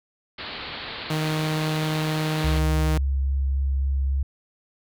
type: low-pass noise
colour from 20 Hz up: white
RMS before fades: -35 dBFS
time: 0.38-2.59 s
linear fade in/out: 5 ms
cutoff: 4500 Hz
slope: 96 dB/octave
type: tone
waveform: sawtooth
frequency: 155.56 Hz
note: D#3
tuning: in tune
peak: -19 dBFS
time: 1.1-2.98 s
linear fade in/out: 5 ms
type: tone with vibrato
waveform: sine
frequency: 67.9 Hz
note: C#2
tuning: 35 cents flat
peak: -20 dBFS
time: 2.44-4.23 s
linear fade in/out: 5 ms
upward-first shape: triangle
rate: 3.6 Hz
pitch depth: 12 cents each way
effects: none